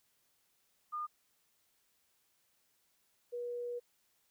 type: tone pair in turn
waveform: sine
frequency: 1215 / 483 Hz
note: D#6 / B4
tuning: -42 / -39 cents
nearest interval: octave + major third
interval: 1597 cents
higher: first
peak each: -36 / -37 dBFS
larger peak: first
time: 0.92-1.07 / 3.32-3.8 s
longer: second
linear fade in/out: 20 ms
effects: white hiss -75 dBFS RMS until 4.3 s